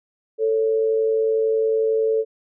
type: tone pair together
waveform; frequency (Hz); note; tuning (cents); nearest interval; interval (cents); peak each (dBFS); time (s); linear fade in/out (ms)
sine; 443.4 / 554.4; A4 / C#5; +13 / 0; major third; 387; -17 / -27; 0.38-2.25; 50
effects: none